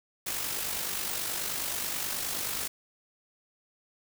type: noise with amplitude modulation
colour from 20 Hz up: white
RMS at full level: -31 dBFS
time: 0.26-2.68 s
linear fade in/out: 10 ms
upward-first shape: sine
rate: 49.4 Hz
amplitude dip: 45%
effects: none